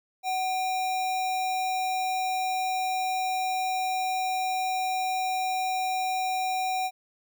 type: tone with sample-and-hold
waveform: sine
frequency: 748 Hz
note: F#5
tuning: 19 cents sharp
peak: -25 dBFS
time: 0.23-6.91 s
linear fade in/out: 50 ms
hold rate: 3150 Hz
effects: none